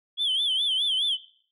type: tone with vibrato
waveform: sine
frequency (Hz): 3271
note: G#7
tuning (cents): -27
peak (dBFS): -20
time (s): 0.17-1.18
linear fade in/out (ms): 50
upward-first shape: sine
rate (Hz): 4.8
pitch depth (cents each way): 140
effects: noise-tail reverb RT60 0.5 s tail -17 dB re dry + tanh soft clip ceiling -20 dBFS